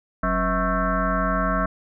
sine tone with frequency modulation, 643 Hz, E5, 43 cents flat, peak -19 dBFS, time 0.23-1.66 s, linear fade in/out 5 ms, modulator 229 Hz, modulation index 3.8, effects none

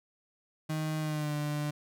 35% pulse tone with pitch glide, 155.8 to 148.34 Hz, D#3 to D3, +3 to +18 cents, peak -29 dBFS, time 0.69-1.71 s, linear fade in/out 10 ms, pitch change -85 cents, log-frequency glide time 0.99-1.34 s, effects none

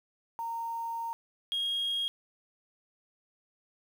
sine tone pair in turn, 922 / 3266 Hz, A#5 / G#7, -19 / -30 cents, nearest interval octave + minor seventh, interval 2189 cents, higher second, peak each -32 / -27 dBFS, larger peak second, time 0.39-1.13 / 1.52-2.08 s, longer first, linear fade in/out 0 ms, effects tanh soft clip ceiling -26 dBFS + 9-bit

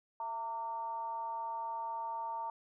sine tone with frequency modulation, 914 Hz, A#5, 34 cents flat, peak -36 dBFS, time 0.2-2.5 s, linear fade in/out 2 ms, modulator 248 Hz, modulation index 0.5, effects none

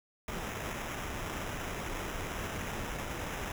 pink noise with sample-and-hold, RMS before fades -38 dBFS, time 0.28-3.52 s, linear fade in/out 2 ms, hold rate 4410 Hz, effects none

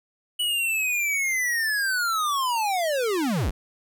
square linear sweep, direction down, 2960 to 34.65 Hz, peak -23 dBFS, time 0.39-3.51 s, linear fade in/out 10 ms, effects none

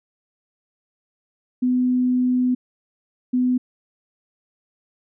sine tone bursts at uneven times, 251 Hz, B3, 28 cents sharp, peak -16 dBFS, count 2, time 1.62-2.55 / 3.33-3.58 s, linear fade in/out 10 ms, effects none

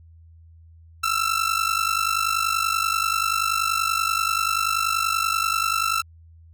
sawtooth ring-modulated tone, 1335 Hz, E6, 22 cents sharp, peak -14 dBFS, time 1.03-6.02 s, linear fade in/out 10 ms, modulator 25.2 Hz, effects added 82 Hz sine -46 dBFS peak until 6.53 s

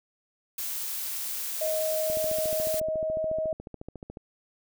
blue noise, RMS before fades -33 dBFS, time 0.58-2.8 s, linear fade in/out 5 ms
sine tone with pitch glide, 629 to 632.6 Hz, D#5 to D#5, +19 to +29 cents, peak -26 dBFS, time 1.61-3.53 s, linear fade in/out 5 ms, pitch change +10 cents, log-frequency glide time 2.61-3.31 s
click train, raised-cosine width 2 ms, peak -26 dBFS, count 30, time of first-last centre 2.1-4.171 s, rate 14 Hz
effects none

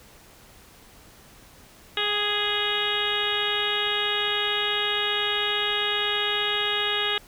harmonic tone with a mistuned harmonic, 415.3 Hz, G#4, in tune, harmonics 1 / 2 / 3 / 4 / 5 / 6 / 7 / 8 / 9, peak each -32 / -35 / -33 / -31 / -33 / -35 / -29 / -30 / -30 dBFS, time 1.97-7.18 s, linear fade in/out 2 ms, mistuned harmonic 2, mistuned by -24 cents, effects pink hiss -51 dBFS RMS until 7.27 s

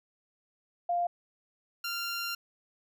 sine / 15% pulse tone pair in turn, 698.5 / 1387.4 Hz, F5 / F6, 0 / -12 cents, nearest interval octave, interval 1188 cents, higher second, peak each -26 dBFS, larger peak neither, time 0.89-1.07 / 1.84-2.35 s, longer second, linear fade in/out 5 ms, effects none

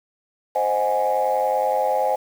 sine chord, Ab dominant seventh, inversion first, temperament equal, 523.3 / 622.3 / 740 / 830.6 Hz, C5 / Eb5 / Gb5 / Ab5, 0 / 0 / 0 / 0 cents, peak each -22 / -24 / -25 / -21 dBFS, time 0.55-2.16 s, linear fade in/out 10 ms, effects tanh soft clip ceiling -11 dBFS + 7-bit

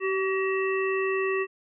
harmonic tone with a mistuned harmonic, 380.3 Hz, F#4, 48 cents sharp, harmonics 1 / 3 / 5 / 7, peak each -25 / -33 / -32 / -34 dBFS, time 0-1.47 s, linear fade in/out 50 ms, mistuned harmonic 1, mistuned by +17 cents, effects none

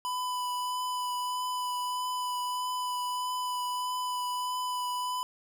square tone with vibrato, 996 Hz, B5, 14 cents sharp, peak -31 dBFS, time 0.05-5.23 s, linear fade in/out 0 ms, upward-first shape triangle, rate 1.6 Hz, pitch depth 12 cents each way, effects none

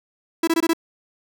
45% pulse tone bursts, 329.7 Hz, E4, in tune, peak -16 dBFS, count 5, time 0.43-0.734 s, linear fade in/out 5 ms, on 44 ms, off 21 ms, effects none

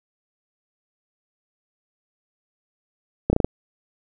slowing click train, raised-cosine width 2 ms, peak -4 dBFS, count 5, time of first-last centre 3.3-3.445 s, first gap 30 ms, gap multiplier 1.13, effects none

